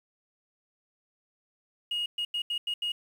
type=tone bursts at uneven times; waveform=sine; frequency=2872 Hz; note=F7; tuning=48 cents sharp; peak=-26 dBFS; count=6; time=1.91-2.06 / 2.18-2.25 / 2.34-2.42 / 2.5-2.58 / 2.67-2.74 / 2.82-2.92 s; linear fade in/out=5 ms; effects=tanh soft clip ceiling -26 dBFS + 9-bit